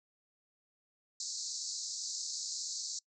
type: band-pass noise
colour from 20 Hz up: white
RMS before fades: -40 dBFS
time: 1.2-2.99 s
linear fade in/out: 2 ms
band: 4100 to 7500 Hz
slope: 96 dB/octave
effects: noise-tail reverb RT60 0.1 s tail -24 dB re dry